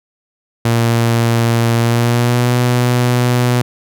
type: tone with pitch glide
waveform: sawtooth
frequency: 116.54 to 122.9 Hz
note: A#2 to B2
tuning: 0 to -8 cents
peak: -7 dBFS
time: 0.65-3.62 s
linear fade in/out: 5 ms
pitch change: +92 cents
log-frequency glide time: 1.77-2.53 s
effects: none